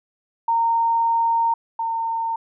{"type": "tone pair in turn", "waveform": "sine", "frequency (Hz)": [921, 911.5], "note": ["A#5", "A#5"], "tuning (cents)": [-21, -39], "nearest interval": "unison", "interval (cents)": 18, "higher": "first", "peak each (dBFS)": [-16, -21], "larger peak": "first", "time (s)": [[0.48, 1.54], [1.79, 2.36]], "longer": "first", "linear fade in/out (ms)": 5, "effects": []}